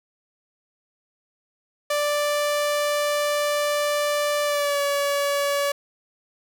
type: tone with pitch glide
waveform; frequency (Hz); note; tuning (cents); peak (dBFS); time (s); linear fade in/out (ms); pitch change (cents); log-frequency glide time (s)
sawtooth; 587.3 to 568.3; D5 to C#5; 0 to +43; -17; 1.9-5.72; 5; -57; 4.44-4.81
effects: none